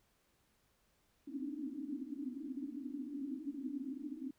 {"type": "band-pass noise", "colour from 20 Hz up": "white", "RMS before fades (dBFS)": -43, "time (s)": [1.27, 4.31], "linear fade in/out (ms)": 5, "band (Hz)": [250, 300], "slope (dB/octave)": 96, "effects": ["pink hiss -75 dBFS RMS until 4.38 s"]}